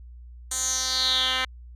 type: tone with band-pass filter sweep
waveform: 10% pulse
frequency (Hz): 258.4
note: C4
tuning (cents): -21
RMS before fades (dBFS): -25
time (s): 0.51-1.45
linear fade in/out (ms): 5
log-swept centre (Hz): 8000 to 2500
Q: 5
effects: added 60 Hz sine -41 dBFS peak until 1.75 s